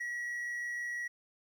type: tone with amplitude modulation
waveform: triangle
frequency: 1921 Hz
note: B6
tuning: 48 cents flat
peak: -32 dBFS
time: 0-1.08 s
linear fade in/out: 10 ms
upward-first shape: sine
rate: 126 Hz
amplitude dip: 30%
effects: 12-bit